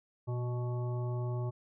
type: harmonic tone with a mistuned harmonic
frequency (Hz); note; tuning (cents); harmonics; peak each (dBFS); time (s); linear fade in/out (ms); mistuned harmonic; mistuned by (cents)
123.1; B2; -5; 1 / 3 / 5 / 7 / 9; -32 / -42 / -46 / -49 / -51; 0.27-1.51; 20; 1; -37
effects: none